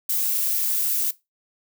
violet noise, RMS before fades -23 dBFS, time 0.09-1.11 s, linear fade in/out 5 ms, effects noise-tail reverb RT60 0.2 s tail -18 dB re dry

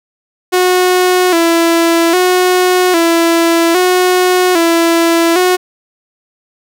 sawtooth tone with vibrato, 349.2 Hz, F4, in tune, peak -4 dBFS, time 0.52-5.57 s, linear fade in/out 20 ms, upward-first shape square, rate 0.62 Hz, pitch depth 75 cents each way, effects none

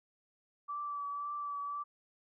sine tone with vibrato, 1157 Hz, D6, 26 cents flat, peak -36 dBFS, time 0.68-1.84 s, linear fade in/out 20 ms, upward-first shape triangle, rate 1.9 Hz, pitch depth 24 cents each way, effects none

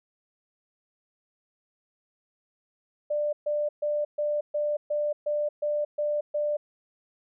sine tone bursts, 593 Hz, D5, 17 cents sharp, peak -24 dBFS, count 10, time 3.1-6.57 s, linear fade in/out 10 ms, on 230 ms, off 130 ms, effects none

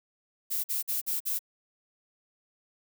violet noise bursts, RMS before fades -30 dBFS, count 5, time 0.5-1.392 s, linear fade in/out 20 ms, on 140 ms, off 48 ms, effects none

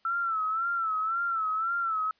sine tone with vibrato, 1330 Hz, E6, 15 cents sharp, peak -26 dBFS, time 0.05-2.11 s, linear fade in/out 2 ms, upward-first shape sine, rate 1.9 Hz, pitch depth 80 cents each way, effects white hiss -68 dBFS RMS until 2.19 s + resampled to 11025 Hz

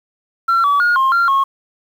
sine tone with pitch steps, 1358 / 1143 / 1432 / 1064 / 1383 / 1090 Hz, F6 / D6 / F6 / C6 / F6 / C#6, -49 / -47 / +43 / +29 / -17 / -29 cents, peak -9 dBFS, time 0.48-1.44 s, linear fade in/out 10 ms, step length 160 ms, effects tanh soft clip ceiling -9 dBFS + 7-bit

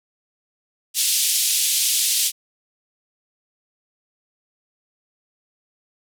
white band-pass noise, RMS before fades -20 dBFS, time 0.94-2.32 s, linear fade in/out 50 ms, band 2900 to 12000 Hz, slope 24 dB/octave, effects none

